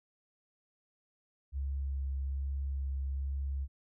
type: tone with vibrato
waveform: sine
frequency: 68.3 Hz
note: C#2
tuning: 25 cents flat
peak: -32 dBFS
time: 1.52-3.68 s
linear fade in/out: 50 ms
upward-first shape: sine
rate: 1.2 Hz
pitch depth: 13 cents each way
effects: none